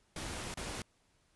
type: noise with dropouts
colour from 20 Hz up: pink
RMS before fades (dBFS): -41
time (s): 0.16-0.82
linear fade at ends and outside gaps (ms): 2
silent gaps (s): 0.541-0.572
effects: pink hiss -72 dBFS RMS until 1.35 s + resampled to 24000 Hz